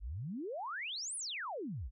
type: exponential two-way sweep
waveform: sine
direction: up then down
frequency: 44.79 to 10290 to 44.79 Hz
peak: -38 dBFS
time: 0-1.91 s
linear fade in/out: 50 ms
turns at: 1.16 s
effects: none